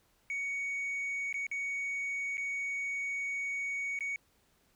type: tone with dropouts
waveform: sine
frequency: 2236 Hz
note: C#7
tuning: 14 cents sharp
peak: -30 dBFS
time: 0.3-4.16 s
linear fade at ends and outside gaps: 1 ms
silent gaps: 1.327-1.342 / 1.467-1.514 / 2.371-2.379 / 3.99-4.007 s
effects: tanh soft clip ceiling -32 dBFS + pink hiss -70 dBFS RMS until 4.75 s